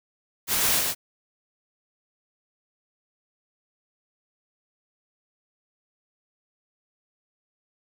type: noise with echo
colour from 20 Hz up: white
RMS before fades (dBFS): -24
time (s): 0.47-0.83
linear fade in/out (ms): 50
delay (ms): 120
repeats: 1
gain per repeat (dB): -2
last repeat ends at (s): 0.95
effects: none